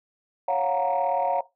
sine chord, Gb major seventh, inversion second, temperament equal with one note detuned, 554.4 / 702.5 / 740 / 932.3 Hz, Db5 / F5 / Gb5 / Bb5, 0 / +10 / 0 / 0 cents, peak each -26 dBFS, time 0.48-1.41 s, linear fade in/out 5 ms, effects noise-tail reverb RT60 0.2 s tail -17 dB re dry + tanh soft clip ceiling -15 dBFS

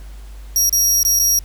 sawtooth tone with dropouts, 5670 Hz, F8, 25 cents sharp, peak -10 dBFS, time 0.56-1.39 s, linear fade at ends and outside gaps 1 ms, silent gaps 0.694-0.727 / 1.031-1.05 / 1.191-1.197 s, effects added 50 Hz sine -32 dBFS peak until 1.44 s + pink hiss -48 dBFS RMS until 1.44 s

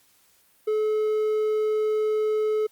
triangle tone, 430 Hz, A4, 40 cents flat, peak -19 dBFS, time 0.67-2.67 s, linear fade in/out 10 ms, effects white hiss -61 dBFS RMS until 2.71 s + Opus 48 kbps

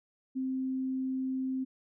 sine tone, 261.6 Hz, C4, in tune, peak -30 dBFS, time 0.35-1.65 s, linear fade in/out 20 ms, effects none

